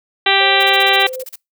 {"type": "harmonic tone", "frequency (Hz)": 392, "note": "G4", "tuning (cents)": 0, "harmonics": [1, 2, 3, 4, 5, 6, 7, 8, 9, 10], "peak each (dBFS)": [-21, -17, -23, -21, -18, -20, -20, -19, -22, -19], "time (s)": [0.26, 1.07], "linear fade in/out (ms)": 5}
{"type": "tone with pitch glide", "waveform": "sine", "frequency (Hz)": [536, 515.4], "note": ["C5", "C5"], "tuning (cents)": [42, -26], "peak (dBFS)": -24, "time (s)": [0.4, 1.24], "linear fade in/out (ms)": 10, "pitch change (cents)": -68, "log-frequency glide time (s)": [0.54, 0.85]}
{"type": "noise bursts", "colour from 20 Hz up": "blue", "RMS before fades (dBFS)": -31, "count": 12, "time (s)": [0.6, 1.358], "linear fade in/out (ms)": 5, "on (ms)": 32, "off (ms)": 34}
{"effects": ["noise-tail reverb RT60 0.2 s tail -26 dB re dry"]}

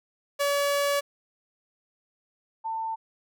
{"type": "tone pair in turn", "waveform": ["sawtooth", "sine"], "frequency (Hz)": [569, 894.7], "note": ["C#5", "A5"], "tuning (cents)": [45, 29], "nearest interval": "minor sixth", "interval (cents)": 784, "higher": "second", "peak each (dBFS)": [-19, -28], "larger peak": "first", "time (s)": [[0.39, 1.01], [2.64, 2.96]], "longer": "first", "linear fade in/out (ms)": 20, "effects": []}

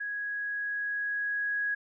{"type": "tone with level ramp", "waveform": "sine", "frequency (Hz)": 1661.2, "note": "G#6", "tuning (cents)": 0, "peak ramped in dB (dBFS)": [-32, -27], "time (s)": [0, 1.75], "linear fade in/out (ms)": 10, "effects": []}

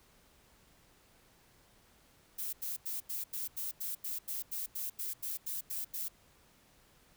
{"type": "noise bursts", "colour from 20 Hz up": "violet", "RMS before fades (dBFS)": -38, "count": 16, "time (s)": [2.38, 6.085], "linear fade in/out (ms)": 10, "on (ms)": 150, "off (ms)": 87, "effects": ["pink hiss -65 dBFS RMS until 7.16 s"]}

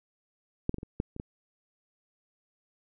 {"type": "clicks", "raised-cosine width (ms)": 3, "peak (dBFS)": [-13, -19, -26, -26, -15, -29, -22], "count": 7, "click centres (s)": [0.694, 0.743, 0.784, 0.831, 1.001, 1.164, 1.199], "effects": []}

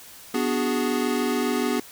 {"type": "chord", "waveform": "square", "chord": "G# half-diminished seventh", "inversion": "first", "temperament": "equal", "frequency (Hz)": [246.9, 293.7, 370, 415.3], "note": ["B3", "D4", "F#4", "G#4"], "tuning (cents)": [0, 0, 0, 0], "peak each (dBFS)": [-26, -30, -30, -29], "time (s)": [0.34, 1.8], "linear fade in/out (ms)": 5, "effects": ["white hiss -45 dBFS RMS until 1.91 s"]}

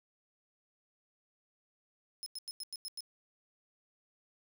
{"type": "tone bursts", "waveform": "sawtooth", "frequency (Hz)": 5160, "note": "E8", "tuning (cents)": -38, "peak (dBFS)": -37, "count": 7, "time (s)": [2.23, 3.006], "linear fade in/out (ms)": 0, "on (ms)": 32, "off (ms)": 92, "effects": []}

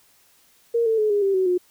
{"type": "tone with pitch steps", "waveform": "sine", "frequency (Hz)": [466.2, 446.4, 427.5, 409.4, 392, 375.4, 359.5], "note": ["A#4", "A4", "A4", "G#4", "G4", "F#4", "F#4"], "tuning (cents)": [0, 25, -50, -25, 0, 25, -50], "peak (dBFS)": -17, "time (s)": [0.74, 1.58], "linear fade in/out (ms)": 10, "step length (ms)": 120, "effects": ["white hiss -58 dBFS RMS until 1.7 s"]}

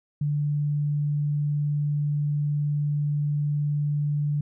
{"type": "tone", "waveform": "sine", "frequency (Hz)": 146.83, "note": "D3", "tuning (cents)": 0, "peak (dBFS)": -22, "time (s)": [0.21, 4.41], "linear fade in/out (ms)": 5, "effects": []}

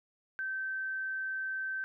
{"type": "tone", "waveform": "sine", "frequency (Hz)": 1548, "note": "G6", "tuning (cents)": -22, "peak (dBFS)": -33, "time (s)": [0.39, 1.84], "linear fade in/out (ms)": 0, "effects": []}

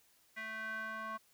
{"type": "tone with band-pass filter sweep", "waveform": "square", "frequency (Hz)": 220, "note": "A3", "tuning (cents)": 0, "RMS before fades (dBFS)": -42, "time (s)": [0.36, 1.18], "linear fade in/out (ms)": 20, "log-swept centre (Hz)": [1900, 1200], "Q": 5.5, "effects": ["white hiss -69 dBFS RMS until 1.33 s"]}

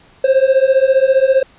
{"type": "beating tone pair", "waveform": "triangle", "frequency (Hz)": [523.3, 538.3], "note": ["C5", "C5"], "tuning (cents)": [0, 49], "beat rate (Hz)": 15, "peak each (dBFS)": -10, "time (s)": [0.24, 1.43], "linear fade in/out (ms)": 5, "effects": ["pink hiss -48 dBFS RMS until 1.58 s", "resampled to 8000 Hz"]}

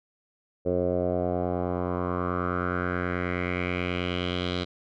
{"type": "tone with low-pass filter sweep", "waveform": "10% pulse", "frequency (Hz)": 89.4, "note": "F2", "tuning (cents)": 41, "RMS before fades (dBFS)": -28, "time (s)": [0.65, 4.65], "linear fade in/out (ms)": 20, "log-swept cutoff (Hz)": [510, 3800], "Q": 4, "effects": []}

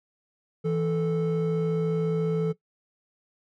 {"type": "tone pair together", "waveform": "triangle", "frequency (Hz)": [164.1, 438.1], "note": ["E3", "A4"], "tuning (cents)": [-8, -7], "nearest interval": "octave + perfect fourth", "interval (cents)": 1701, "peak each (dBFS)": -23, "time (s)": [0.64, 2.53], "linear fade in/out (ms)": 20, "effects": ["noise-tail reverb RT60 0.1 s tail -18 dB re dry", "tanh soft clip ceiling -15 dBFS"]}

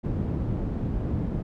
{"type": "low-pass noise", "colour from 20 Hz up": "white", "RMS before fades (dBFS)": -28, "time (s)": [0.03, 1.43], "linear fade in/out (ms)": 20, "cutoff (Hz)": 190, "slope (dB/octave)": 12, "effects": []}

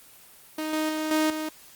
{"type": "tone with level steps", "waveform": "sawtooth", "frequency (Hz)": 311.1, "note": "D#4", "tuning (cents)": 0, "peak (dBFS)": [-24, -20, -23, -17, -25], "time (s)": [0.58, 1.49], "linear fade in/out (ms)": 5, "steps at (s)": [0.73, 0.89, 1.11, 1.3], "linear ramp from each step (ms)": 2, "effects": ["white hiss -51 dBFS RMS until 1.75 s", "Opus 24 kbps"]}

